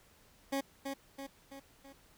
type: tone with echo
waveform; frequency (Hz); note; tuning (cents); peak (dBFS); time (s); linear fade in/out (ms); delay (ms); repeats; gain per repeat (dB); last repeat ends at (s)
20% pulse; 274; C#4; -20; -27; 0.52-0.61; 10; 330; 4; -5; 1.93
effects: pink hiss -64 dBFS RMS until 2.17 s